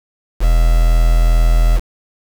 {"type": "tone with quantisation", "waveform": "triangle", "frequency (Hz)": 41.2, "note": "E1", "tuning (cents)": 0, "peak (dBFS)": -6, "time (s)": [0.39, 1.81], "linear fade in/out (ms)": 50, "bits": 4, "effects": []}